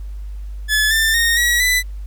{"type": "tone with pitch steps", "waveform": "sawtooth", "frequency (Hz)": [1719, 1783.7, 1850.9, 1920.6, 1992.9], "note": ["A6", "A6", "A#6", "B6", "B6"], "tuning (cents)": [-41, 23, -13, -49, 15], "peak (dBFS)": -10, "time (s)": [0.68, 1.83], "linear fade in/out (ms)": 50, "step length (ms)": 230, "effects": ["added 50 Hz sine -26 dBFS peak until 2.06 s", "pink hiss -55 dBFS RMS until 2.06 s"]}